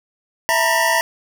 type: tone cluster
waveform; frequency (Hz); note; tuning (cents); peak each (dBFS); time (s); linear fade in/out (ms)
square; 659 / 911 / 970 / 1804 / 1936; E5 / A#5 / B5 / A6 / B6; -1 / -40 / -31 / +43 / -35; -22; 0.49-1.01; 0
effects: none